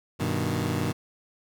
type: chord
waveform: 20% pulse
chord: G augmented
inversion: none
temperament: equal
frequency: 98 / 123.47 / 155.56 Hz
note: G2 / B2 / D#3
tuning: 0 / 0 / 0 cents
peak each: -25 dBFS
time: 0.19-0.93 s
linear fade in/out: 20 ms
effects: none